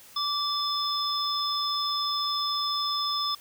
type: tone cluster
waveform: sine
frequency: 1164 / 3516 / 5150 Hz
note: D6 / A7 / E8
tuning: -16 / -2 / -41 cents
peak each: -30 dBFS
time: 0.16-3.35 s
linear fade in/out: 5 ms
effects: white hiss -51 dBFS RMS until 3.4 s